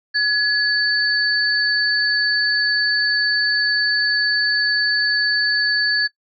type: tone pair together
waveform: sine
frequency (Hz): 1689 / 4509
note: G#6 / C#8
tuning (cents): +29 / +29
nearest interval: octave + perfect fourth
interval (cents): 1700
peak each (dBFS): -17 / -19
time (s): 0.14-6.08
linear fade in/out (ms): 20
effects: noise-tail reverb RT60 0.1 s tail -24 dB re dry